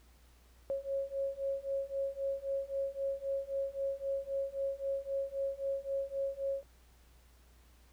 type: beating tone pair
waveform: sine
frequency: 546 / 549.8 Hz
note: C#5 / C#5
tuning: -26 / -14 cents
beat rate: 3.8 Hz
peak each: -37 / -36 dBFS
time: 0.7-6.63 s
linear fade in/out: 0 ms
effects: added 60 Hz sine -60 dBFS peak until 7.92 s + pink hiss -67 dBFS RMS until 7.92 s